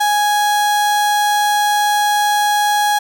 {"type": "tone", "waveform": "35% pulse", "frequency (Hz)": 830.6, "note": "G#5", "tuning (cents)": 0, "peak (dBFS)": -11, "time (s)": [0, 2.99], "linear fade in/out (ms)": 10, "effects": []}